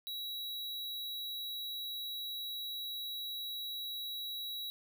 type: tone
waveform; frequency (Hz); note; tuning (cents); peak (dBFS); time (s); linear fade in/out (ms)
square; 3883; B7; -30; -39; 0.07-4.7; 0
effects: none